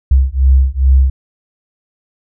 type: beating tone pair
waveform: sine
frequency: 65.1 / 67.5 Hz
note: C2 / C#2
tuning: -8 / -45 cents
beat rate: 2.4 Hz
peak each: -10 dBFS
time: 0.11-1.1 s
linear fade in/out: 5 ms
effects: none